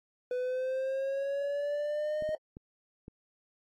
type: linear sweep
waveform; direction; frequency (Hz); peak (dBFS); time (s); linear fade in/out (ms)
triangle; up; 496 to 621; -28; 0.31-2.35; 2
type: clicks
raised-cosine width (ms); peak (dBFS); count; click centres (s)
3; -32; 4; 2.223 / 2.291 / 2.569 / 3.081
effects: AAC 48 kbps